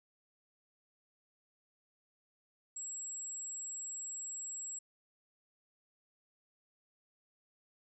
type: tone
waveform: sine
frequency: 7660 Hz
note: A#8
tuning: 46 cents sharp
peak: -40 dBFS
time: 2.76-4.79 s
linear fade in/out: 5 ms
effects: none